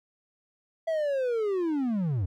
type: linear sweep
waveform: triangle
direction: down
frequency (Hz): 663 to 82.41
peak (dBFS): -23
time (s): 0.87-2.26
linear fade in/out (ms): 10
effects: none